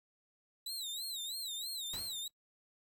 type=tone with vibrato; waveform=sawtooth; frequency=3902 Hz; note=B7; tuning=22 cents flat; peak=-36 dBFS; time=0.66-2.28 s; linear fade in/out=5 ms; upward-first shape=sine; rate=3.1 Hz; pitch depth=150 cents each way
type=noise with exponential decay; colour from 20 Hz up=pink; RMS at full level=-45 dBFS; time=1.93-2.31 s; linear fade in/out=5 ms; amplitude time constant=82 ms
effects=noise-tail reverb RT60 0.1 s tail -24 dB re dry